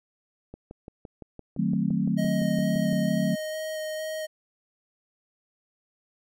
click train, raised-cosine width 2 ms, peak -27 dBFS, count 15, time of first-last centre 0.54-2.929 s, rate 5.86 Hz
sine chord, D# diminished seventh, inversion none, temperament equal with one note detuned, 153.24 / 185 / 220 / 261.6 Hz, D#3 / F#3 / A3 / C4, -26 / 0 / 0 / 0 cents, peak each -30 / -26 / -27 / -31 dBFS, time 1.57-3.36 s, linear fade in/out 20 ms
square tone with vibrato, 625 Hz, D#5, 8 cents sharp, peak -31 dBFS, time 2.17-4.27 s, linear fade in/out 20 ms, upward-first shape square, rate 2.2 Hz, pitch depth 8 cents each way
effects none

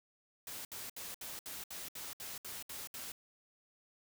white noise bursts, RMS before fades -45 dBFS, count 11, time 0.47-3.12 s, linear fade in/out 2 ms, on 180 ms, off 67 ms, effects none

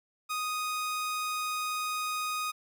sawtooth tone, 1244.5 Hz, D#6, in tune, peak -27 dBFS, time 0.29-2.52 s, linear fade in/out 20 ms, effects none

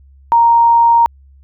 sine tone, 932.3 Hz, A#5, in tune, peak -6 dBFS, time 0.32-1.06 s, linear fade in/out 0 ms, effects added 68 Hz sine -41 dBFS peak until 1.43 s

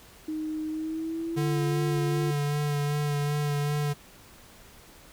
sine tone with pitch glide, 311.1 to 347.2 Hz, D#4 to F4, 0 to -10 cents, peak -29 dBFS, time 0.28-2.31 s, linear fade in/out 5 ms, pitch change +190 cents, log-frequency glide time 0.69-1.74 s
square tone with vibrato, 146.2 Hz, D3, 7 cents flat, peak -26 dBFS, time 1.36-3.94 s, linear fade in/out 20 ms, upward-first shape sine, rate 2.6 Hz, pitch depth 19 cents each way
effects pink hiss -52 dBFS RMS until 5.12 s

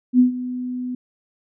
sine tone with ADSR envelope, 250 Hz, B3, 21 cents sharp, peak -8 dBFS, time 0.13-0.95 s, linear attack 62 ms, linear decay 120 ms, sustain -16 dB, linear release 4 ms, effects none

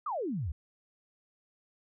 sine exponential sweep, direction down, 1289 to 65.41 Hz, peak -31 dBFS, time 0.06-0.52 s, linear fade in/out 5 ms, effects none

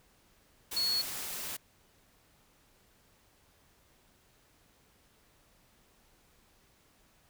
sine tone in noise, 4361 Hz, C#8, 29 cents flat, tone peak -28 dBFS, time 0.76-1.02 s, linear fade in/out 10 ms, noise white, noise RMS -39 dBFS, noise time 0.71-1.57 s, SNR +8 dB, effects pink hiss -66 dBFS RMS until 7.29 s

